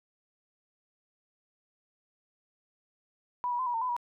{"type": "tone with pitch steps", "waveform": "sine", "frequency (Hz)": [983, 966, 1024, 966, 908, 1007, 962], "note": ["B5", "B5", "C6", "B5", "A#5", "B5", "B5"], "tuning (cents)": [-8, -39, -38, -39, -46, 33, -46], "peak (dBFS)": -28, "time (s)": [3.44, 3.965], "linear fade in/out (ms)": 0, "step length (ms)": 75, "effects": []}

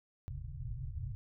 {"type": "low-pass noise", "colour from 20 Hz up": "white", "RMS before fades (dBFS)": -41, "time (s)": [0.28, 1.15], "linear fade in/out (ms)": 0, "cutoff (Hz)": 140, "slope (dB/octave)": 96, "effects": []}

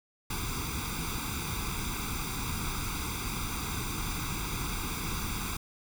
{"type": "noise with comb filter", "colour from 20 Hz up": "pink", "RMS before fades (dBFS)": -34, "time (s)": [0.3, 5.57], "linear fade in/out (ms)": 5, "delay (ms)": 0.83, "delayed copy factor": 0.95, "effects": []}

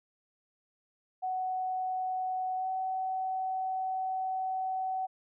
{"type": "tone with pitch glide", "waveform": "sine", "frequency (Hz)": [745, 754.5], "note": ["F#5", "F#5"], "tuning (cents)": [12, 34], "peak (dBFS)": -30, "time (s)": [1.22, 5.07], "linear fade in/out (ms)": 20, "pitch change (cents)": 22, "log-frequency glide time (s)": [2.56, 2.68], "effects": []}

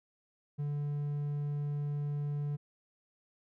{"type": "tone", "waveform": "triangle", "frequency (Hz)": 145.6, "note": "D3", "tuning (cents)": -15, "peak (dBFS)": -30, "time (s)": [0.58, 2.57], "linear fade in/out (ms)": 20, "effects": []}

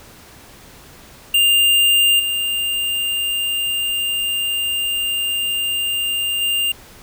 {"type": "tone with level steps", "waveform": "square", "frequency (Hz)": 2801, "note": "F7", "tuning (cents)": 4, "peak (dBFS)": [-12, -19, -17], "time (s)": [1.34, 6.72], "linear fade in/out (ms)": 5, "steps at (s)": [2.19, 6.41], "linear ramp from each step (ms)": 10, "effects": ["pink hiss -43 dBFS RMS until 7.02 s"]}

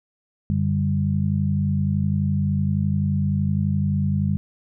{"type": "tone cluster", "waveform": "sine", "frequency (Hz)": [93.2, 145.6, 196.7], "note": ["F#2", "D3", "G3"], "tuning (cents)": [13, -15, 6], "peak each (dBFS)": -23, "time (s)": [0.5, 4.37], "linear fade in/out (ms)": 0, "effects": []}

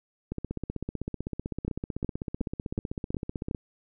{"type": "two click trains", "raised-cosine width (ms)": 3, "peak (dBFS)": [-19, -16], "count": [52, 6], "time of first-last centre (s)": [[0.32, 3.548], [1.68, 3.512]], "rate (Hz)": [15.8, 2.73], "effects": []}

